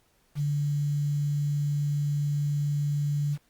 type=tone with quantisation; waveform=sine; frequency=145.5 Hz; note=D3; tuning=16 cents flat; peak=-24 dBFS; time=0.35-3.38 s; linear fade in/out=50 ms; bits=8; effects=pink hiss -67 dBFS RMS until 3.49 s + Opus 48 kbps